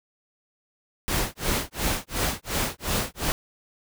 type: noise with tremolo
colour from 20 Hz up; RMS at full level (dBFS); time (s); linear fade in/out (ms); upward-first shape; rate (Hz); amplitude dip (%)
pink; -24; 1.08-3.32; 0; sine; 2.8; 100
effects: none